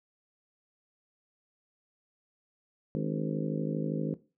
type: harmonic tone with a mistuned harmonic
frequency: 52.6 Hz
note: G#1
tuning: 23 cents sharp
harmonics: 3 / 4 / 5 / 6 / 7 / 8 / 9 / 10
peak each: -33 / -35 / -37 / -39 / -40 / -41 / -42 / -43 dBFS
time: 2.95-4.14 s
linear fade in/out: 0 ms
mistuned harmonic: 6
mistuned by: -63 cents
effects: noise-tail reverb RT60 0.3 s tail -17 dB re dry